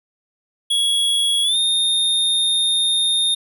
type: tone with pitch glide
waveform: square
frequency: 3339 to 3662 Hz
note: G#7 to A#7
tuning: +9 to -32 cents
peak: -16 dBFS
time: 0.7-3.35 s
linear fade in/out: 10 ms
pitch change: +159 cents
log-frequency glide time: 1.43-1.57 s
effects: none